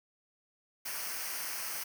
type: noise with comb filter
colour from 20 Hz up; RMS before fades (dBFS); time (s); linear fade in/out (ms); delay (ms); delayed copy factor
white; -38; 0.85-1.84; 10; 0.27; -0.7
effects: none